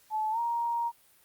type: tone with pitch glide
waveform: sine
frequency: 865 to 937.9 Hz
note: A5 to A#5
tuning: -30 to +10 cents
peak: -27 dBFS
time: 0.1-0.92 s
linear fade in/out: 50 ms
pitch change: +140 cents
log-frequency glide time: 0.31-0.39 s
effects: white hiss -62 dBFS RMS until 1.24 s + Opus 48 kbps